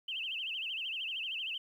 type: tone with vibrato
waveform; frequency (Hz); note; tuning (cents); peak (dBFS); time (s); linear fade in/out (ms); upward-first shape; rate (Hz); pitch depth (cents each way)
sine; 2872; F7; +48; -35; 0.08-1.58; 5; sine; 13; 180
effects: 11-bit